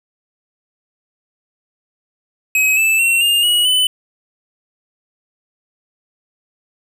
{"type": "tone with pitch steps", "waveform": "square", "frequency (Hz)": [2545, 2632, 2721, 2814, 2910, 3009], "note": ["D#7", "E7", "F7", "F7", "F#7", "F#7"], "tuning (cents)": [39, -3, -46, 12, -29, 28], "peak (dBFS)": -12, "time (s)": [2.55, 3.87], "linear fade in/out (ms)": 2, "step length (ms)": 220, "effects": []}